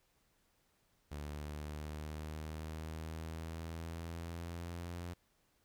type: exponential sweep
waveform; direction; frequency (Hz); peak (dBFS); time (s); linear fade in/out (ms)
sawtooth; up; 73.42 to 87.31; -38; 1.11-5.14; 10
effects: pink hiss -75 dBFS RMS until 5.64 s